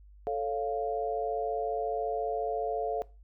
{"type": "chord", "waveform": "sine", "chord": "A augmented", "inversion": "none", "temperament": "equal", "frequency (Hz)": [440, 554.4, 698.5], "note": ["A4", "C#5", "E#5"], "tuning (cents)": [0, 0, 0], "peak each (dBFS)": [-32, -36, -32], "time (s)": [0.27, 3.02], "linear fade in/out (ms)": 0, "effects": ["noise-tail reverb RT60 0.3 s tail -20 dB re dry", "added 50 Hz sine -51 dBFS peak until 3.23 s"]}